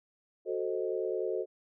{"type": "chord", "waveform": "sine", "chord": "F# diminished seventh", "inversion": "none", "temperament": "equal with one note detuned", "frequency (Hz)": [370, 440, 523.3, 625.1], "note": ["F#4", "A4", "C5", "Eb5"], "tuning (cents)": [0, 0, 0, 8], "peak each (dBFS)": [-34, -34, -37, -40], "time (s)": [0.45, 1.46], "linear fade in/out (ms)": 50, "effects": []}